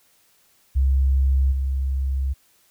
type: tone with level steps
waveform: sine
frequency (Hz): 67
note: C2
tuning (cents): +42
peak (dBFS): -15 / -20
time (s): 0.75-2.34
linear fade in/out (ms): 20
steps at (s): 1.51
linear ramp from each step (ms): 20
effects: white hiss -60 dBFS RMS until 2.7 s